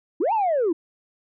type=linear two-way sweep; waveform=sine; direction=up then down; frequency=265.9 to 932.3 to 305 Hz; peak=-17 dBFS; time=0.2-0.73 s; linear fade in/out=10 ms; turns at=0.33 s; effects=tanh soft clip ceiling -16 dBFS